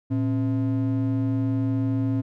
triangle ring-modulated tone, 191.6 Hz, G3, 39 cents flat, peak -16 dBFS, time 0.1-2.22 s, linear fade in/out 20 ms, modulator 77.4 Hz, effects none

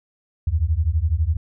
sine beating tone pair, 74.1 / 86.1 Hz, D2 / F2, +16 / -24 cents, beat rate 12 Hz, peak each -20 dBFS, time 0.47-1.37 s, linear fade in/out 5 ms, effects none

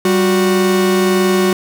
45% pulse tone pair together, 193.7 / 365.7 Hz, G3 / F#4, -20 / -20 cents, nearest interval major seventh, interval 1100 cents, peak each -15 / -13 dBFS, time 0.05-1.53 s, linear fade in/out 2 ms, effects none

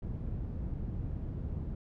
white low-pass noise, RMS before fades -37 dBFS, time 0.02-1.75 s, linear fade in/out 5 ms, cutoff 120 Hz, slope 12 dB/octave, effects none

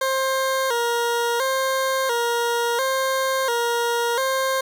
20% pulse tone with vibrato, 500 Hz, B4, 21 cents sharp, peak -15 dBFS, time 0.01-4.61 s, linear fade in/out 5 ms, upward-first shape square, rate 0.72 Hz, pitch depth 100 cents each way, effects none

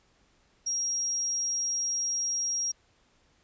sine tone, 5630 Hz, F8, 13 cents sharp, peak -27 dBFS, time 0.66-2.72 s, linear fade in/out 10 ms, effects pink hiss -66 dBFS RMS until 3.43 s + resampled to 16000 Hz

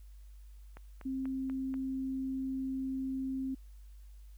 click train, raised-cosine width 0.5 ms, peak -34 dBFS, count 5, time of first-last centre 0.77-1.741 s, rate 4.12 Hz
sine tone, 264.5 Hz, C4, 19 cents sharp, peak -33 dBFS, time 1.05-3.55 s, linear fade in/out 10 ms
effects added 50 Hz sine -49 dBFS peak until 4.37 s + white hiss -71 dBFS RMS until 4.37 s

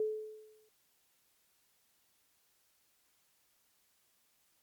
sine tone with exponential decay, 431.8 Hz, A4, 33 cents flat, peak -28 dBFS, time 0-0.69 s, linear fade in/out 2 ms, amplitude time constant 150 ms, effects white hiss -73 dBFS RMS until 4.62 s + MP3 96 kbps

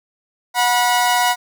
sawtooth tone pair together, 728 / 972.7 Hz, F#5 / B5, -28 / -27 cents, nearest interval perfect fourth, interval 501 cents, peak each -13 dBFS, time 0.54-1.36 s, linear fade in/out 50 ms, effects none

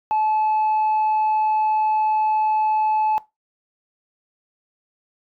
sine tone, 863 Hz, A5, 34 cents flat, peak -15 dBFS, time 0.11-3.18 s, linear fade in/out 0 ms, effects noise-tail reverb RT60 0.2 s tail -20 dB re dry + tanh soft clip ceiling -15 dBFS

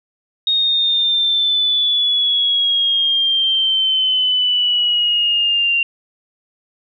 sine exponential sweep, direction down, 3729 to 2765 Hz, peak -13 dBFS, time 0.47-5.83 s, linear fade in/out 2 ms, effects none

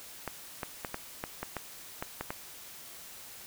clicks, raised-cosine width 0.5 ms, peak -19 dBFS, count 10, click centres 0.277 / 0.632 / 0.848 / 0.944 / 1.239 / 1.43 / 1.567 / 2.025 / 2.21 / 2.305 s, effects white hiss -48 dBFS RMS until 3.46 s

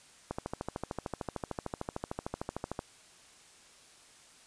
click train, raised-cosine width 1 ms, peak -20 dBFS, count 34, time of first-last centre 0.31-2.791 s, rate 13.3 Hz, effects white hiss -58 dBFS RMS until 4.46 s + resampled to 22050 Hz

